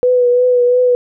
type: tone with vibrato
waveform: sine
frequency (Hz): 493.9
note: B4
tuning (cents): 0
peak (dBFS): -8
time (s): 0.03-0.95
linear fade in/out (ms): 0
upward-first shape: triangle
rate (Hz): 2.9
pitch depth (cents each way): 31
effects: none